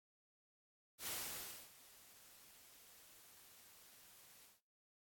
white noise with ADSR envelope, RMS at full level -43 dBFS, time 0.98-4.61 s, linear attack 96 ms, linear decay 610 ms, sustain -20 dB, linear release 170 ms, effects noise-tail reverb RT60 0.5 s tail -25 dB re dry + AAC 64 kbps

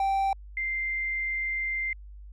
triangle / sine tone pair in turn, 781 / 2091 Hz, G5 / C7, -7 / -2 cents, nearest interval octave + perfect fourth, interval 1705 cents, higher second, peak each -21 / -27 dBFS, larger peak first, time 0-0.33 / 0.57-1.93 s, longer second, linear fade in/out 2 ms, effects added 50 Hz sine -42 dBFS peak until 2.32 s

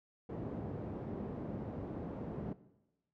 pink band-pass noise, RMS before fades -42 dBFS, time 0.29-2.53 s, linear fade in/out 5 ms, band 110 to 470 Hz, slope 12 dB/octave, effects noise-tail reverb RT60 1.0 s tail -17 dB re dry

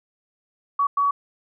sine tone bursts at uneven times, 1131 Hz, C#6, 34 cents sharp, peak -17 dBFS, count 2, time 0.79-0.87 / 0.97-1.11 s, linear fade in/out 5 ms, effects none

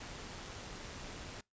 pink noise with amplitude modulation, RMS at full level -45 dBFS, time 0-1.41 s, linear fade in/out 5 ms, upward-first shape sine, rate 187 Hz, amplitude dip 35%, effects noise-tail reverb RT60 0.2 s tail -25 dB re dry + resampled to 16000 Hz

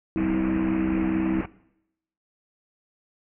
harmonic tone, 64.4 Hz, C2, 27 cents flat, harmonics 3 / 4 / 5, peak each -28 / -31 / -23 dBFS, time 0.16-1.41 s, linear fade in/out 0 ms
pink low-pass noise, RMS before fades -34 dBFS, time 0.17-1.46 s, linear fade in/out 5 ms, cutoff 2700 Hz, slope 96 dB/octave
effects noise-tail reverb RT60 0.8 s tail -20 dB re dry

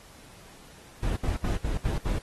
brown noise bursts, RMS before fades -27 dBFS, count 6, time 1.03-2.185 s, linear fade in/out 2 ms, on 130 ms, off 75 ms, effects pink hiss -52 dBFS RMS until 2.22 s + AAC 32 kbps

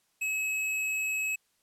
square tone, 2571 Hz, E7, 44 cents flat, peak -29 dBFS, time 0.21-1.36 s, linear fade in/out 10 ms, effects white hiss -72 dBFS RMS until 1.62 s + low-pass 12000 Hz 12 dB/octave

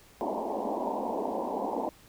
white band-pass noise, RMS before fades -32 dBFS, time 0.21-1.89 s, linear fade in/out 0 ms, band 200 to 980 Hz, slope 96 dB/octave, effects pink hiss -57 dBFS RMS until 2.08 s

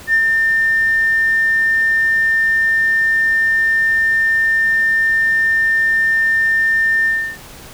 sine tone with ADSR envelope, 1800 Hz, A6, 39 cents sharp, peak -8 dBFS, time 0.07-7.38 s, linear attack 66 ms, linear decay 71 ms, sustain -3 dB, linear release 320 ms, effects tanh soft clip ceiling -5 dBFS + pink hiss -37 dBFS RMS until 7.73 s

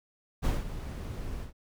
brown noise with ADSR envelope, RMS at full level -25 dBFS, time 0.42-1.53 s, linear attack 33 ms, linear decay 180 ms, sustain -12 dB, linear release 120 ms, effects none

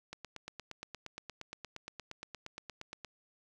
click train, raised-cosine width 0.2 ms, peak -26 dBFS, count 26, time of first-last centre 0.13-3.047 s, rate 8.57 Hz, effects none

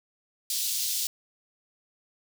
pink high-pass noise, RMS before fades -29 dBFS, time 0.5-1.07 s, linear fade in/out 2 ms, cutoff 3800 Hz, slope 24 dB/octave, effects none

